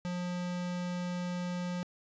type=tone; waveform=square; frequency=178 Hz; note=F3; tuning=33 cents sharp; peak=-34 dBFS; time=0.05-1.83 s; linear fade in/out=0 ms; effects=resampled to 16000 Hz + 12-bit